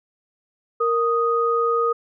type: tone pair together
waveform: sine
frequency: 465 / 1244.5 Hz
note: A#4 / D#6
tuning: -4 / 0 cents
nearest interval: octave + perfect fourth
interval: 1704 cents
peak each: -20 dBFS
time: 0.8-1.93 s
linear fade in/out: 10 ms
effects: none